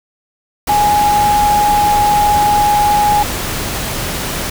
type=tone in noise; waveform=sine; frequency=830.6 Hz; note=G#5; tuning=in tune; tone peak=-9 dBFS; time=0.69-3.23 s; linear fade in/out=5 ms; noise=pink; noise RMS=-20 dBFS; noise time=0.67-4.5 s; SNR=+8 dB; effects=none